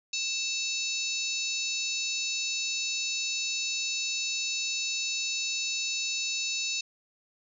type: harmonic tone with a mistuned harmonic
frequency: 880 Hz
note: A5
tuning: in tune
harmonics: 3 / 4 / 5 / 6 / 7 / 8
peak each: -34 / -35 / -36 / -37 / -37 / -38 dBFS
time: 0.13-6.81 s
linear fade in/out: 5 ms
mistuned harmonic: 4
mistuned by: +140 cents
effects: none